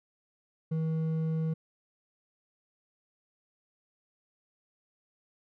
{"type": "tone with hard clipping", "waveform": "sine", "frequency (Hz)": 160, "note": "D#3", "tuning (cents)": 49, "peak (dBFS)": -29, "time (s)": [0.71, 1.54], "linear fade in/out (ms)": 10, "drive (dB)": 5, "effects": []}